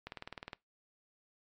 click train, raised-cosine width 0.3 ms, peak -26 dBFS, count 10, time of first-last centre 0.07-0.532 s, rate 19.5 Hz, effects noise-tail reverb RT60 0.2 s tail -22 dB re dry + MP3 48 kbps

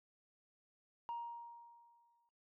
sine tone with exponential decay, 940 Hz, A#5, 14 cents sharp, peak -37 dBFS, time 1.09-2.29 s, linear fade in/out 0 ms, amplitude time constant 260 ms, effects noise-tail reverb RT60 0.3 s tail -22 dB re dry + tanh soft clip ceiling -37 dBFS

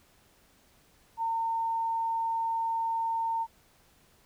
sine tone, 910 Hz, A#5, 42 cents flat, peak -27 dBFS, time 1.17-3.47 s, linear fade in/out 50 ms, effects pink hiss -63 dBFS RMS until 4.25 s

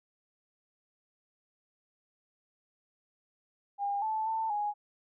sine tone with pitch steps, 806 / 874 / 890 / 830 Hz, G5 / A5 / A5 / G#5, +48 / -12 / +20 / -1 cents, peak -29 dBFS, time 3.78-4.74 s, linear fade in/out 50 ms, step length 240 ms, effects none

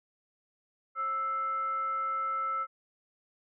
sine tone with frequency modulation, 1318.5 Hz, E6, in tune, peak -29 dBFS, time 0.95-2.67 s, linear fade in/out 50 ms, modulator 780 Hz, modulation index 0.26, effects none

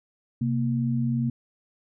sine tone pair together, 130.35 / 232.9 Hz, C3 / A#3, -6 / -1 cents, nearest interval minor seventh, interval 1005 cents, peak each -25 dBFS, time 0.41-1.3 s, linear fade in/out 5 ms, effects none

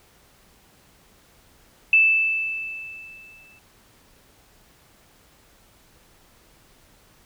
sine tone with exponential decay, 2637 Hz, E7, in tune, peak -11 dBFS, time 1.93-3.59 s, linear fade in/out 2 ms, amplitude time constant 360 ms, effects pink hiss -56 dBFS RMS until 7.25 s

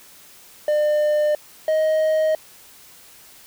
triangle tone pair in turn, 600 / 626.7 Hz, D5 / D#5, +37 / +12 cents, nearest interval minor second, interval 75 cents, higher second, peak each -14 dBFS, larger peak neither, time 0.68-1.35 / 1.68-2.35 s, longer neither, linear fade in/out 2 ms, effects white hiss -47 dBFS RMS until 3.46 s

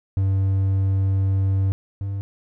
triangle tone pair in turn, 96.6 / 98.74 Hz, G2 / G2, -25 / +13 cents, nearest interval unison, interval 38 cents, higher second, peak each -15 / -22 dBFS, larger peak first, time 0.17-1.72 / 2.01-2.21 s, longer first, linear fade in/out 0 ms, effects none

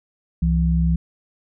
sine tone pair together, 66.2 / 166.81 Hz, C2 / E3, +21 / +21 cents, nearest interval octave + major third, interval 1600 cents, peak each -18 dBFS, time 0.42-0.96 s, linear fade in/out 5 ms, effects none

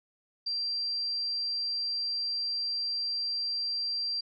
sine tone, 4720 Hz, D8, 8 cents sharp, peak -29 dBFS, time 0.46-4.21 s, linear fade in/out 10 ms, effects none

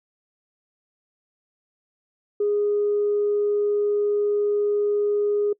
sine tone, 412.8 Hz, G#4, 10 cents flat, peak -18 dBFS, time 2.4-5.53 s, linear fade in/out 5 ms, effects noise-tail reverb RT60 0.1 s tail -25 dB re dry + tanh soft clip ceiling -14 dBFS

